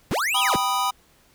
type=linear two-way sweep; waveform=square; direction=up then down; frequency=85.6 to 3405 to 85.6 Hz; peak=-22 dBFS; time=0.11-0.56 s; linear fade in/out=0 ms; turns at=0.39 s
type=chord; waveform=square; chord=G augmented; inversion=none; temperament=equal; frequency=784 / 987.8 / 1244.5 Hz; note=G5 / B5 / D#6; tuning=0 / 0 / 0 cents; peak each=-28 / -25 / -26 dBFS; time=0.34-0.91 s; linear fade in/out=10 ms
effects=pink hiss -58 dBFS RMS until 1.34 s